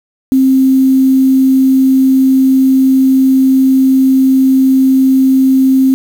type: tone with quantisation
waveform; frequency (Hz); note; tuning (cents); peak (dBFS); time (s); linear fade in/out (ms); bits
sine; 264.2; C4; +17; -5; 0.32-5.94; 0; 5
effects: none

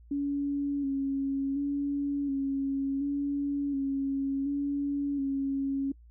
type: tone with vibrato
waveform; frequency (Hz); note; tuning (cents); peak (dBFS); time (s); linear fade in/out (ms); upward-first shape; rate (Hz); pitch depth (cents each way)
sine; 278.7; C#4; +9; -27; 0.11-5.92; 5; square; 0.69; 30
effects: noise-tail reverb RT60 0.1 s tail -25 dB re dry + added 58 Hz sine -51 dBFS peak until 6.1 s

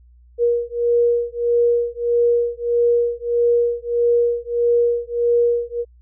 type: beating tone pair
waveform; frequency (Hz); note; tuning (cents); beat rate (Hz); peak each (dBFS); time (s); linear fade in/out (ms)
sine; 474.5 / 476.1; A#4 / A#4; +31 / +37; 1.6; -18; 0.38-5.85; 50
effects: added 60 Hz sine -46 dBFS peak until 6.01 s

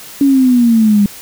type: exponential sweep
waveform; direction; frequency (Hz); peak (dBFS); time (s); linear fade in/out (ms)
sine; down; 282.9 to 200; -6; 0.21-1.06; 2
effects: white hiss -33 dBFS RMS until 1.21 s

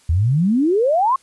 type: exponential sweep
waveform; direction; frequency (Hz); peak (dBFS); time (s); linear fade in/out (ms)
sine; up; 75.9 to 1108.7; -13; 0.09-1.16; 5
effects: white hiss -54 dBFS RMS until 1.22 s + resampled to 24000 Hz

